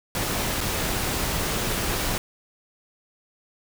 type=noise with dropouts; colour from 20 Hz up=pink; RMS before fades=-26 dBFS; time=0.15-2.18 s; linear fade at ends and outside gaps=1 ms; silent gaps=0.606-0.611 s; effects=none